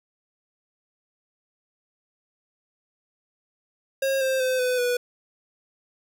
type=tone with pitch steps; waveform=square; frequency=540 / 527.1 / 514.4 / 502.1 / 490.1 Hz; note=C#5 / C5 / C5 / B4 / B4; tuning=-45 / +13 / -30 / +29 / -13 cents; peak=-22 dBFS; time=4.02-4.97 s; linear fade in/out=5 ms; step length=190 ms; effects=none